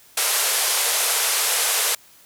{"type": "band-pass noise", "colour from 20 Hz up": "white", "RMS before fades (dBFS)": -21, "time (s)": [0.17, 1.95], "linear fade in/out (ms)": 5, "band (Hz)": [420, 13000], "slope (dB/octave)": 48, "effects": ["white hiss -51 dBFS RMS until 2.25 s"]}